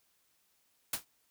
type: noise with exponential decay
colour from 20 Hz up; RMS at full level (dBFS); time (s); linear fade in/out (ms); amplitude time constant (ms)
white; -28; 0.93-1.05; 5; 24
effects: white hiss -73 dBFS RMS until 1.3 s

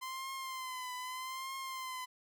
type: tone with vibrato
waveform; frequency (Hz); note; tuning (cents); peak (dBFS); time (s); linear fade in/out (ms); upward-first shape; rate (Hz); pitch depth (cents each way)
sawtooth; 1034; C6; -21; -36; 0.01-2.06; 20; triangle; 0.81; 63
effects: none

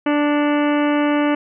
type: harmonic tone with a mistuned harmonic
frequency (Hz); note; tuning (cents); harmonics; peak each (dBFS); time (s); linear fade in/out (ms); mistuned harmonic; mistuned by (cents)
293.7; D4; 0; 1 / 2 / 3 / 4 / 5 / 6 / 7 / 8 / 9 / 10; -16 / -22 / -26 / -28 / -30 / -32 / -33 / -34 / -35 / -36; 0.06-1.35; 5; 8; -47
effects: none

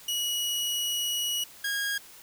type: tone pair in turn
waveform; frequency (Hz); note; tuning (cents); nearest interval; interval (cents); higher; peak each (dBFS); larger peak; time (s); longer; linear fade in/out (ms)
sawtooth; 2914 / 1635.4; F#7 / G#6; -27 / -27; minor seventh; 1000; first; -24; neither; 0.08-1.44 / 1.64-1.98; first; 5
effects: white hiss -50 dBFS RMS until 2.22 s

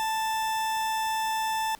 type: tone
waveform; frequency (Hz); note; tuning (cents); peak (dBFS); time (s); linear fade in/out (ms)
40% pulse; 882; A5; +4; -25; 0-1.75; 0
effects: pink hiss -54 dBFS RMS until 1.79 s

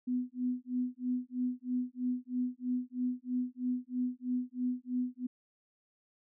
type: tone with tremolo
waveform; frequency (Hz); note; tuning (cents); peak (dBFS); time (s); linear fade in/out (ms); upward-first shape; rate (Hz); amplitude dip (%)
sine; 249.8; B3; +20; -28; 0.07-5.27; 10; sine; 3.1; 100
effects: none

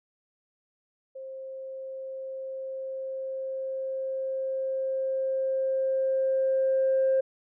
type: tone with level ramp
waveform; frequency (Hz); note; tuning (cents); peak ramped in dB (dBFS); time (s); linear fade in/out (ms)
sine; 530; C5; +22; -37 to -19; 1.15-7.21; 10
effects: tanh soft clip ceiling -17 dBFS

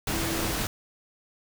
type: tone in noise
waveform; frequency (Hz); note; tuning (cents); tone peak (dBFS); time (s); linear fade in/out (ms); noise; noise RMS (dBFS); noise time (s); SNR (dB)
sine; 329.6; E4; 0; -33; 0.13-0.52; 2; pink; -29; 0.07-0.67; -7
effects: none

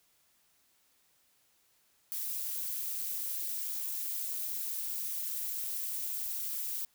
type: noise with amplitude modulation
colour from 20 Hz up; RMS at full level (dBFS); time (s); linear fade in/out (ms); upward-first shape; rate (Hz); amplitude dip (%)
violet; -33; 2.12-6.85; 0; sine; 241; 75
effects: white hiss -70 dBFS RMS until 6.94 s

